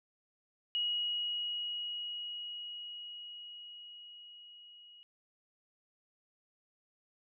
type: tone with level ramp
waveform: sine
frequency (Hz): 2900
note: F#7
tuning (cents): -35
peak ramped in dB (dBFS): -30 to -54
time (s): 0.75-5.03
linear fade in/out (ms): 0
effects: none